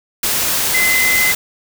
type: tone in noise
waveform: sine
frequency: 2046 Hz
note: C7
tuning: 39 cents flat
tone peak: -13 dBFS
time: 0.74-1.32 s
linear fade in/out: 5 ms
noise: white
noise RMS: -17 dBFS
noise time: 0.23-1.35 s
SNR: +1 dB
effects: none